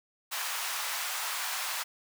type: high-pass noise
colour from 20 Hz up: pink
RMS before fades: -34 dBFS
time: 0.31-1.84 s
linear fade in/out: 20 ms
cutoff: 860 Hz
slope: 24 dB/octave
effects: none

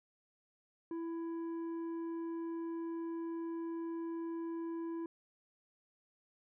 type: tone with tanh clipping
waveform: triangle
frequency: 332.2 Hz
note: E4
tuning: 13 cents sharp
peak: -39 dBFS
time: 0.91-5.06 s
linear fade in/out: 2 ms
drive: 11 dB
effects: none

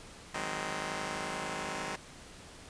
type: chord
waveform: 5% pulse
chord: Ab dominant seventh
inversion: second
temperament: just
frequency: 155.74 / 186.89 / 207.7 / 259.6 Hz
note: Eb3 / Gb3 / Ab3 / C4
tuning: +2 / +18 / 0 / -13 cents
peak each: -30 dBFS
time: 0.34-1.96 s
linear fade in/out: 5 ms
effects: pink hiss -51 dBFS RMS until 2.69 s + resampled to 22050 Hz

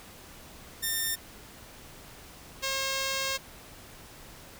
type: tone pair in turn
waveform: 5% pulse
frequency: 1810 / 538.1 Hz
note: A6 / C5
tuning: +48 / +48 cents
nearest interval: octave + major sixth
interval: 2100 cents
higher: first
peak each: -17 dBFS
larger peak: neither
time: 0.82-1.16 / 2.62-3.38 s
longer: second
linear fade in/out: 20 ms
effects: pink hiss -49 dBFS RMS until 4.59 s

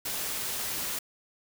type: noise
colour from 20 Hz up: white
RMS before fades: -33 dBFS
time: 0.05-0.99 s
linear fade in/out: 5 ms
effects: none

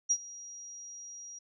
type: tone with ADSR envelope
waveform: sine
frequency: 5730 Hz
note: F8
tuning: 44 cents sharp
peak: -22 dBFS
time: 0.09-1.39 s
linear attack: 21 ms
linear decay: 59 ms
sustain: -21 dB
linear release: 8 ms
effects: none

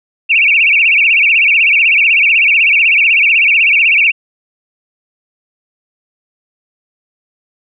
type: tone with vibrato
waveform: sine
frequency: 2494 Hz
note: D#7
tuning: 3 cents sharp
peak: -6 dBFS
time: 0.29-4.12 s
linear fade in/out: 20 ms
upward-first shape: sine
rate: 16 Hz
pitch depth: 190 cents each way
effects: none

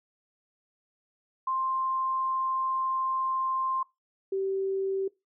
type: tone pair in turn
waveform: sine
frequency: 1051 / 386.7 Hz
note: C6 / G4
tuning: +7 / -24 cents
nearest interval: octave + perfect fourth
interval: 1731 cents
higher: first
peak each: -26 dBFS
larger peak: neither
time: 1.47-3.83 / 4.32-5.08 s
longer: first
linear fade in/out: 5 ms
effects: noise-tail reverb RT60 0.2 s tail -21 dB re dry

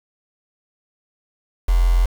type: tone with quantisation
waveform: sine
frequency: 43.46 Hz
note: F1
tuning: 8 cents flat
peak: -12 dBFS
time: 1.68-2.06 s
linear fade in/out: 10 ms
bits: 5
effects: none

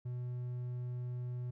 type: tone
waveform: triangle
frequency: 123.47 Hz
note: B2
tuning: in tune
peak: -35 dBFS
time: 0.05-1.51 s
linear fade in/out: 10 ms
effects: none

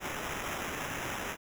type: noise with sample-and-hold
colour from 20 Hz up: white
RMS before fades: -37 dBFS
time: 0-1.37 s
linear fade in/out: 50 ms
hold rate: 4410 Hz
effects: none

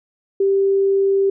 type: tone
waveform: sine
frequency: 392 Hz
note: G4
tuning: in tune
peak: -13 dBFS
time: 0.4-1.3 s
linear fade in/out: 5 ms
effects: none

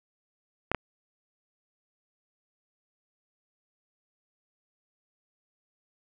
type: clicks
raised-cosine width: 0.5 ms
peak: -11 dBFS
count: 2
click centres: 0.716 / 0.747 s
effects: none

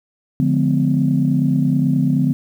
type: chord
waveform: sine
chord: D diminished seventh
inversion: none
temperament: just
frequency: 146.83 / 176.2 / 211.4 / 253.7 Hz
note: D3 / F3 / Ab3 / Cb4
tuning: 0 / +16 / +31 / +47 cents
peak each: -17 / -20 / -23 / -17 dBFS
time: 0.4-2.33 s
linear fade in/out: 0 ms
effects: tanh soft clip ceiling -4 dBFS + 8-bit

